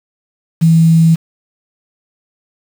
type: tone with quantisation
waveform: sine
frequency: 163.6 Hz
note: E3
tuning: 13 cents flat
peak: -5 dBFS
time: 0.61-1.16 s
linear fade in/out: 20 ms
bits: 5
effects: none